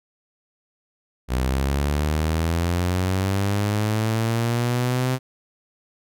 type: linear sweep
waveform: sawtooth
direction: up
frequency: 61.74 to 129.9 Hz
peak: -16 dBFS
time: 1.28-5.19 s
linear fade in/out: 50 ms
effects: none